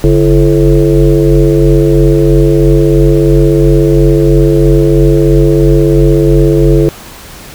sine tone with frequency modulation, 240 Hz, B3, 49 cents flat, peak -3 dBFS, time 0.04-6.89 s, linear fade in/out 0 ms, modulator 96.6 Hz, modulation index 2.4, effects pink hiss -30 dBFS RMS until 7.54 s

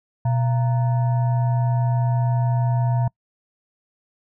sine tone with frequency modulation, 123.1 Hz, B2, 5 cents flat, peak -17 dBFS, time 0.25-3.08 s, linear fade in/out 5 ms, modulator 806 Hz, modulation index 0.4, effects noise-tail reverb RT60 0.1 s tail -26 dB re dry

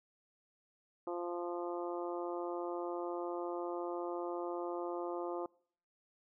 harmonic tone, 174.3 Hz, F3, 3 cents flat, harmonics 2 / 3 / 4 / 5 / 6 / 7, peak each -39 / -43 / -45 / -47 / -49 / -50 dBFS, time 1.07-5.46 s, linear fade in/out 2 ms, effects noise-tail reverb RT60 0.6 s tail -25 dB re dry

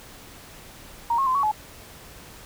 sine tone with pitch steps, 936 / 1082 / 1032 / 1120 / 854 Hz, A#5 / C#6 / C6 / C#6 / G#5, +7 / -42 / -24 / +18 / +48 cents, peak -19 dBFS, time 1.1-1.515 s, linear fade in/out 5 ms, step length 83 ms, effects pink hiss -45 dBFS RMS until 2.45 s

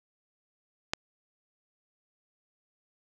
click, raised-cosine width 0.2 ms, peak -10 dBFS, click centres 0.935 s, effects none

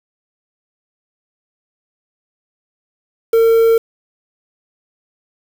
triangle tone with quantisation, 455 Hz, A#4, 42 cents flat, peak -6 dBFS, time 3.33-3.78 s, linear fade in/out 5 ms, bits 5, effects none

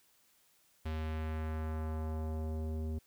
square tone with low-pass filter sweep, 78.7 Hz, D#2, 20 cents sharp, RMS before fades -37 dBFS, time 0.85-2.99 s, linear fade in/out 10 ms, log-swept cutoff 3600 to 360 Hz, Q 1.1, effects white hiss -69 dBFS RMS until 3.06 s

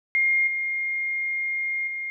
sine tone with level steps, 2127 Hz, C7, 28 cents sharp, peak -18 / -24 / -28 dBFS, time 0.15-2.1 s, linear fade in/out 0 ms, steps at 0.47 / 1.87 s, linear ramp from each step 5 ms, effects none

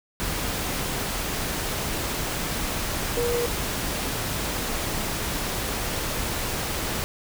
sine tone in noise, 478.4 Hz, A#4, 45 cents sharp, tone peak -23 dBFS, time 3.17-3.46 s, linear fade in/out 0 ms, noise pink, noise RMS -28 dBFS, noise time 0.2-7.04 s, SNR +2 dB, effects none

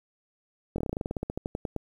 slowing click train, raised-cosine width 2 ms, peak -17 dBFS, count 19, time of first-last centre 0.76-1.763 s, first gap 22 ms, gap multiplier 1.1, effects 9-bit

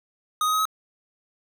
square tone with pitch steps, 1244.5 / 1255.3 / 1266.3 / 1277.3 Hz, D#6 / D#6 / D#6 / D#6, 0 / +15 / +30 / +45 cents, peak -21 dBFS, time 0.41-0.654 s, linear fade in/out 2 ms, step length 61 ms, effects none

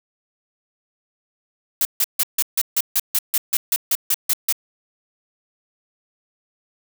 blue noise bursts, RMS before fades -18 dBFS, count 15, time 1.81-4.525 s, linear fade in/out 2 ms, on 41 ms, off 150 ms, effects none

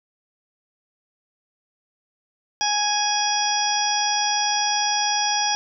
harmonic tone with a mistuned harmonic, 830.6 Hz, G#5, in tune, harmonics 1 / 2 / 3 / 4 / 6 / 7, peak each -23 / -30 / -32 / -28 / -27 / -25 dBFS, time 2.61-5.55 s, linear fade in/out 0 ms, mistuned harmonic 7, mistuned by -40 cents, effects none

